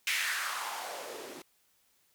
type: noise with band-pass filter sweep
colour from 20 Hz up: blue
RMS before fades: -36 dBFS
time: 0.07-1.42 s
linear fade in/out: 2 ms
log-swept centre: 2400 to 300 Hz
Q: 3.1
effects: white hiss -70 dBFS RMS until 2.14 s